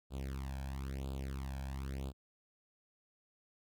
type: tone with flanger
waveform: sawtooth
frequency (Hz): 67.2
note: C2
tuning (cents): +47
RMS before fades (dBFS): -41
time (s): 0.1-2.13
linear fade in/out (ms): 50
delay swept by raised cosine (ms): 0.25 to 1.25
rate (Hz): 1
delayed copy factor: +0.95
effects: none